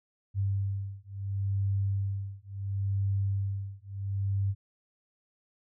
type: beating tone pair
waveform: sine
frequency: 98.2 / 98.92 Hz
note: G2 / G2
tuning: +4 / +16 cents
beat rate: 0.72 Hz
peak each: -31 dBFS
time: 0.34-4.55 s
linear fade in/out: 50 ms
effects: none